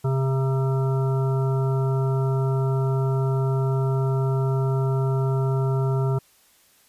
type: harmonic tone with a mistuned harmonic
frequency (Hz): 133.7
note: C3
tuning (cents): +38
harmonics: 1 / 3 / 5 / 7 / 9 / 10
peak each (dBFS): -20 / -28 / -35 / -36 / -43 / -38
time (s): 0.04-6.19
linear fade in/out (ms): 10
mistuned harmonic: 1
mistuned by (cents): -17
effects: white hiss -58 dBFS RMS until 6.88 s + resampled to 32000 Hz